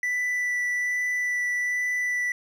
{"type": "tone with vibrato", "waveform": "triangle", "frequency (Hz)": 1975.5, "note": "B6", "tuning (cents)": 0, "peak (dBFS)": -22, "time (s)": [0.03, 2.32], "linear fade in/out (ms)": 2, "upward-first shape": "sine", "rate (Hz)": 1.2, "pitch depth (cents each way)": 8, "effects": []}